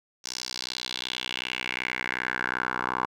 10% pulse tone with band-pass filter sweep, 62.7 Hz, B1, 27 cents sharp, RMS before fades -32 dBFS, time 0.24-3.06 s, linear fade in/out 10 ms, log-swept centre 5700 to 1100 Hz, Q 3.4, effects none

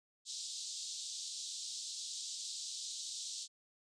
pink band-pass noise, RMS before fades -44 dBFS, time 0.25-3.48 s, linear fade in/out 50 ms, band 3600 to 8300 Hz, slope 48 dB/octave, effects resampled to 22050 Hz

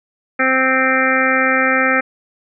harmonic tone, 261.6 Hz, C4, in tune, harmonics 1 / 2 / 3 / 5 / 6 / 7 / 8 / 9, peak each -21 / -20 / -25 / -19 / -20 / -19 / -21 / -22 dBFS, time 0.39-2.01 s, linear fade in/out 10 ms, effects none

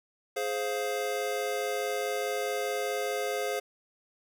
square chord, F minor, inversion first, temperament just, 419.1 / 523.8 / 698.5 Hz, Ab4 / C5 / F5, +16 / +2 / 0 cents, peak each -34 / -34 / -36 dBFS, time 0.36-3.6 s, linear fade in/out 10 ms, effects none

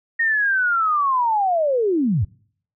sine linear sweep, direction down, 1864.7 to 77.78 Hz, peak -16 dBFS, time 0.19-2.25 s, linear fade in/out 10 ms, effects noise-tail reverb RT60 0.6 s tail -26 dB re dry

